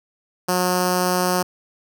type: tone with notch filter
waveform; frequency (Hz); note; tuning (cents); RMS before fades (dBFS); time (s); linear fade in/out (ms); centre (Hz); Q
5% pulse; 181; F#3; -38; -20; 0.48-1.43; 10; 2100; 0.77
effects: none